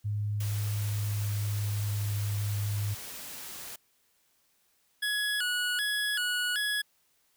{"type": "tone with pitch glide", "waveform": "sine", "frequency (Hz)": [104.1, 102.96], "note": ["G#2", "G#2"], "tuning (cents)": [5, -15], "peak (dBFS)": -28, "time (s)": [0.04, 2.95], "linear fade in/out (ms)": 20, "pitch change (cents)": -20, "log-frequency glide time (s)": [0.65, 2.14]}
{"type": "noise", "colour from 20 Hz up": "white", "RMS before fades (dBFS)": -42, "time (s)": [0.4, 3.76], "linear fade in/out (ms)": 5}
{"type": "tone with vibrato", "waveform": "25% pulse", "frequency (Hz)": 1568, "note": "G6", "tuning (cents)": 0, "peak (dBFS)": -24, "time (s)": [5.02, 6.82], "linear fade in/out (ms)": 10, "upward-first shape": "square", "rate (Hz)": 1.3, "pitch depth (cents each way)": 120}
{"effects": ["white hiss -70 dBFS RMS until 7.36 s"]}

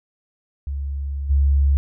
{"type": "tone with level steps", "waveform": "sine", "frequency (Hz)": 69.8, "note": "C#2", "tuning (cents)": 13, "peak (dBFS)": [-23, -13], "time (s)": [0.67, 1.77], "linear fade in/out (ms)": 0, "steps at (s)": 1.29, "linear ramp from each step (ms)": 20, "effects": []}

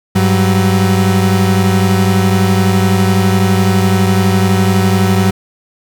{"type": "tone pair together", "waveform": "35% pulse", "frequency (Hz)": [99.91, 187.9], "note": ["G2", "F#3"], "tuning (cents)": [33, 27], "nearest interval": "major seventh", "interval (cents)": 1094, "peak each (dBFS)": -10, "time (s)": [0.15, 5.31], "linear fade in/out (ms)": 10, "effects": []}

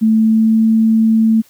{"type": "tone with pitch glide", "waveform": "sine", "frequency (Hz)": [220.3, 222.5], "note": ["A3", "A3"], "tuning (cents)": [2, 20], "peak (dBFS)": -8, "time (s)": [0.01, 1.42], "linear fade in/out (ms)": 20, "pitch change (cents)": 18, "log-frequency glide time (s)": [0.11, 0.64], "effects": ["white hiss -50 dBFS RMS until 1.49 s", "high-pass 80 Hz 12 dB/octave"]}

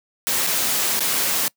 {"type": "noise with dropouts", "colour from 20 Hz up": "white", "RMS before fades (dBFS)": -21, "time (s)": [0.27, 1.48], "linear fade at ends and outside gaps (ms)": 0, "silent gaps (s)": [[0.466, 0.471], [0.993, 1.006]], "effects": ["noise-tail reverb RT60 0.1 s tail -24 dB re dry", "high-pass 150 Hz 12 dB/octave"]}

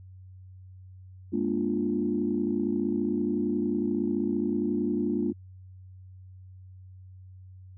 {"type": "chord", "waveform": "sine", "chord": "Bb dominant seventh", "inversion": "third", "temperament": "equal with one note detuned", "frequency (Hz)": [207.7, 238.9, 293.7, 349.2], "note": ["Ab3", "Bb3", "D4", "F4"], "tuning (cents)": [0, 43, 0, 0], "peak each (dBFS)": -30, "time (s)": [1.32, 5.33], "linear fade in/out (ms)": 20, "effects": ["tanh soft clip ceiling -14 dBFS", "added 93 Hz sine -45 dBFS peak until 7.77 s"]}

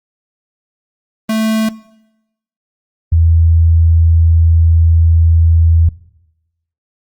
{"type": "tone pair in turn", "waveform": ["square", "sine"], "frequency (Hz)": [220, 82.41], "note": ["A3", "E2"], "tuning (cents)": [0, 0], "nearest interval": "octave + perfect fourth", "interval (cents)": 1700, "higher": "first", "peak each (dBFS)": [-13, -6], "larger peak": "second", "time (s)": [[1.29, 1.69], [3.12, 5.89]], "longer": "second", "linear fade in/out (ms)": 5, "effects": ["noise-tail reverb RT60 0.9 s tail -20 dB re dry", "Opus 32 kbps"]}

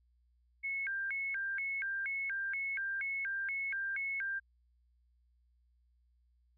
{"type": "tone with vibrato", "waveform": "sine", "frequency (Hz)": 1864.7, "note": "A#6", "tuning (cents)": 0, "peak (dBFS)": -34, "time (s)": [0.63, 4.4], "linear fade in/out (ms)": 20, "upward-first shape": "square", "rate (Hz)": 2.1, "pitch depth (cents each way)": 280, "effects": ["added 60 Hz sine -68 dBFS peak until 6.57 s"]}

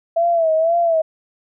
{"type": "tone with vibrato", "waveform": "sine", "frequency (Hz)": 660, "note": "E5", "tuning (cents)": 2, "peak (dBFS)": -13, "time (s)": [0.16, 1.02], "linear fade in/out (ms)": 10, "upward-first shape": "sine", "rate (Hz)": 2, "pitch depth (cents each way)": 74, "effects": []}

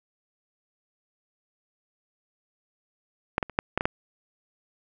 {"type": "clicks", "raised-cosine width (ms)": 0.5, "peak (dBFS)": [-7, -11, -25, -6, -8, -11, -7], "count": 7, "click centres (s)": [3.381, 3.428, 3.497, 3.589, 3.776, 3.809, 3.855], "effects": []}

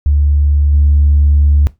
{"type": "tone with level steps", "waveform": "sine", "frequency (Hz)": 72.6, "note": "D2", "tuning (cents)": -19, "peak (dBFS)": [-7, -5], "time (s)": [0.06, 1.67], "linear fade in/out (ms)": 0, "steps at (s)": 0.72, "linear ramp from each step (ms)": 20, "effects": ["noise-tail reverb RT60 0.2 s tail -19 dB re dry", "tanh soft clip ceiling -2 dBFS"]}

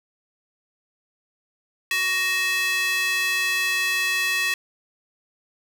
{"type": "tone with high-pass filter", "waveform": "square", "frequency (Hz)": 372.9, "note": "F#4", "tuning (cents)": 14, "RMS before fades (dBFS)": -23, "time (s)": [1.91, 4.54], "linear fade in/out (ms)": 2, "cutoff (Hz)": 2200, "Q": 3.2, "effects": []}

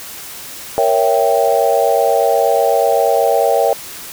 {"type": "chord", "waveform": "sine", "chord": "A# diminished seventh", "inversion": "none", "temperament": "equal", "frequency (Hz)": [466.2, 554.4, 659.3, 784], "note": ["A#4", "C#5", "E5", "G5"], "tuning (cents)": [0, 0, 0, 0], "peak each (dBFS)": -16, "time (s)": [0.78, 3.73], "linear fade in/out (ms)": 0, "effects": ["white hiss -31 dBFS RMS until 4.12 s"]}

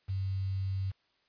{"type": "tone with quantisation", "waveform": "sine", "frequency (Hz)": 96, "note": "G2", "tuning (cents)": -36, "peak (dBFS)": -30, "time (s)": [0.08, 0.92], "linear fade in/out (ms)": 20, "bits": 9, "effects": ["white hiss -72 dBFS RMS until 1.28 s", "resampled to 11025 Hz"]}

